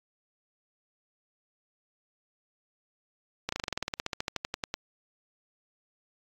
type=slowing click train; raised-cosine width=0.2 ms; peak=-13 dBFS; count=21; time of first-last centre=3.49-4.741 s; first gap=34 ms; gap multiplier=1.06; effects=AAC 64 kbps